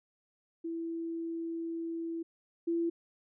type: tone pair in turn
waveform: sine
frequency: 331.5 / 336.5 Hz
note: E4 / E4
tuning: +10 / +36 cents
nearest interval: unison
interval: 26 cents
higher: second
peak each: -34 / -28 dBFS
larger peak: second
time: 0.64-2.23 / 2.67-2.9 s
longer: first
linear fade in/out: 10 ms
effects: none